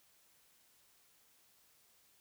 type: silence
effects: white hiss -69 dBFS RMS until 2.2 s